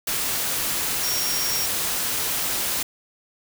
sine tone in noise, 5588 Hz, F8, in tune, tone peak -26 dBFS, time 1.03-1.66 s, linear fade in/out 5 ms, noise white, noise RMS -25 dBFS, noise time 0.07-2.83 s, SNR -4 dB, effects none

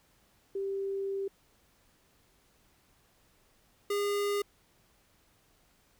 sine / square tone pair in turn, 392 / 407.2 Hz, G4 / G#4, 0 / -34 cents, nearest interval minor second, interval 66 cents, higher second, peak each -31 / -29 dBFS, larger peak second, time 0.55-1.28 / 3.9-4.42 s, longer first, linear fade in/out 5 ms, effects pink hiss -67 dBFS RMS until 5.99 s

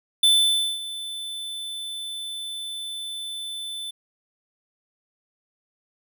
square tone with ADSR envelope, 3520 Hz, A7, in tune, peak -14 dBFS, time 0.23-3.91 s, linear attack 5 ms, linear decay 550 ms, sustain -17 dB, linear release 10 ms, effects none

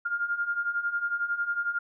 sine beating tone pair, 1400 / 1411 Hz, F6 / F6, +4 / +17 cents, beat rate 11 Hz, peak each -32 / -28 dBFS, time 0.05-1.79 s, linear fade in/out 10 ms, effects none

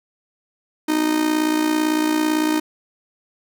45% pulse tone with amplitude modulation, 308.9 Hz, D#4, 12 cents flat, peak -14 dBFS, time 0.88-2.6 s, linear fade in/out 10 ms, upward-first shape sine, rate 57.9 Hz, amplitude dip 65%, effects none

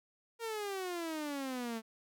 sawtooth exponential sweep, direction down, 468.1 to 220 Hz, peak -33 dBFS, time 0.39-1.82 s, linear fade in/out 50 ms, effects none

